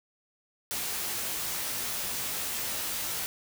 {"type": "noise with comb filter", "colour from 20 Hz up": "white", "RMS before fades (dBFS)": -33, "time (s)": [0.71, 3.26], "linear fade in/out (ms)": 0, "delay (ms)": 17, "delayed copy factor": 0.6, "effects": []}